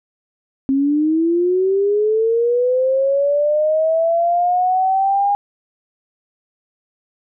sine linear sweep, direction up, 265.7 to 815 Hz, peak -13 dBFS, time 0.69-5.35 s, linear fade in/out 0 ms, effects none

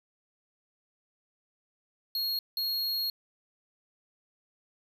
square tone bursts at uneven times, 4291 Hz, C8, 43 cents sharp, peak -29 dBFS, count 2, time 2.15-2.39 / 2.57-3.1 s, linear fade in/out 2 ms, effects 10-bit

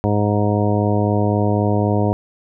harmonic tone, 103.83 Hz, G#2, in tune, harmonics 1 / 2 / 3 / 4 / 5 / 6 / 7 / 9, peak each -18 / -21 / -23 / -24 / -25 / -26 / -26 / -28 dBFS, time 0.04-2.13 s, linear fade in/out 0 ms, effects none

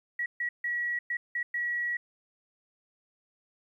sine tone bursts at uneven times, 1923 Hz, B6, 47 cents flat, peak -28 dBFS, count 6, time 0.19-0.26 / 0.4-0.49 / 0.64-0.99 / 1.1-1.17 / 1.35-1.43 / 1.54-1.97 s, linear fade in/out 5 ms, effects 11-bit

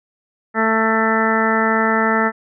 harmonic tone, 222.1 Hz, A3, 16 cents sharp, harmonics 1 / 2 / 3 / 4 / 5 / 6 / 7 / 8 / 9, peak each -20 / -22 / -24 / -22 / -30 / -20 / -31 / -21 / -27 dBFS, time 0.54-2.32 s, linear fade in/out 50 ms, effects none

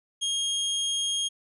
sawtooth tone, 3249 Hz, G#7, 39 cents flat, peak -22 dBFS, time 0.21-1.29 s, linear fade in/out 20 ms, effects resampled to 24000 Hz

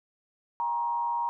sine tone with frequency modulation, 943 Hz, A#5, 20 cents sharp, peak -26 dBFS, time 0.6-1.29 s, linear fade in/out 0 ms, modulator 137 Hz, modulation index 0.47, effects none

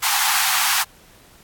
pink high-pass noise, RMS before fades -19 dBFS, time 0.02-0.84 s, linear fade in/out 20 ms, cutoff 760 Hz, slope 96 dB/octave, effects pink hiss -50 dBFS RMS until 1.43 s + AAC 64 kbps

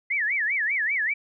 sine tone with vibrato, 1975.5 Hz, B6, in tune, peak -22 dBFS, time 0.1-1.14 s, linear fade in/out 10 ms, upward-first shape sine, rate 5.1 Hz, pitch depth 280 cents each way, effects none

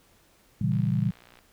sine chord, A# diminished seventh, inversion none, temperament equal with one note detuned, 117.01 / 138.59 / 164.81 / 196 Hz, A#2 / C#3 / E3 / G3, +7 / 0 / 0 / 0 cents, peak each -27 / -28 / -28 / -28 dBFS, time 0.61-1.11 s, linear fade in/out 5 ms
click train, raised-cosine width 0.3 ms, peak -35 dBFS, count 41, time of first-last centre 0.72-1.389 s, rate 59.8 Hz
effects pink hiss -61 dBFS RMS until 1.52 s

